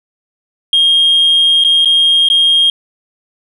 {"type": "tone with dropouts", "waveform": "sine", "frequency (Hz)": 3234, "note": "G#7", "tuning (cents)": -47, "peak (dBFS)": -5, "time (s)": [0.73, 2.7], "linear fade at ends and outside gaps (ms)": 2, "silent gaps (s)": [[1.639, 1.647], [1.848, 1.856], [2.287, 2.3]], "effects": ["tanh soft clip ceiling -4 dBFS"]}